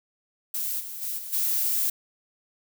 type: noise with level steps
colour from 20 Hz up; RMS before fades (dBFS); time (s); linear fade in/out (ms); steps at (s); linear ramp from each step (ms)
violet; -29 / -37 / -31 / -37 / -25; 0.54-1.9; 5; 0.79 / 1.01 / 1.17 / 1.32; 20
effects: none